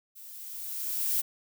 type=noise with level ramp; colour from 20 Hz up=violet; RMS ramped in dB=-48 to -26 dBFS; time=0.15-1.22 s; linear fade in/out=20 ms; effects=none

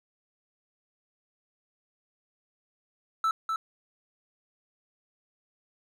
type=tone with echo; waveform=triangle; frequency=1318.5 Hz; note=E6; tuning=in tune; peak=-21 dBFS; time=3.24-3.31 s; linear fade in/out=2 ms; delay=250 ms; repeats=1; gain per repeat=-4 dB; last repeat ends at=3.56 s; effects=none

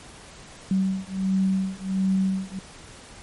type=beating tone pair; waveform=sine; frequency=190 / 191.4 Hz; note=F#3 / G3; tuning=+46 / -41 cents; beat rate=1.4 Hz; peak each=-24 dBFS; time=0.71-2.59 s; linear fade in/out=2 ms; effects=pink hiss -45 dBFS RMS until 3.22 s + MP3 48 kbps

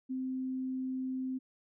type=tone; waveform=sine; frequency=259.6 Hz; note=C4; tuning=13 cents flat; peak=-33 dBFS; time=0.09-1.39 s; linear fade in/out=20 ms; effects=none

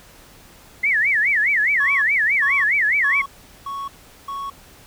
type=tone with vibrato; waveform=sine; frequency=1975.5 Hz; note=B6; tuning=in tune; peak=-15 dBFS; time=0.83-3.22 s; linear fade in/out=10 ms; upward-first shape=sine; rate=4.8 Hz; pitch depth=280 cents each way
type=tone bursts; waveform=triangle; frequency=1108.7 Hz; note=C#6; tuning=in tune; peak=-24 dBFS; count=5; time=1.8-4.5 s; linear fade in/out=5 ms; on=220 ms; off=400 ms
effects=pink hiss -47 dBFS RMS until 4.86 s

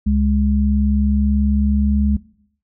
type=tone pair together; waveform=sine; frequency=69.31 / 207.7 Hz; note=C#2 / G#3; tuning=0 / 0 cents; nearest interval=octave + perfect fifth; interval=1900 cents; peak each=-16 dBFS; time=0.06-2.17 s; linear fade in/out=10 ms; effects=noise-tail reverb RT60 0.7 s tail -20 dB re dry

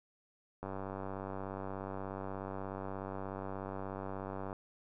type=click train; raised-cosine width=1 ms; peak=-27 dBFS; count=378; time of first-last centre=0.63-4.529 s; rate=96.7 Hz; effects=none

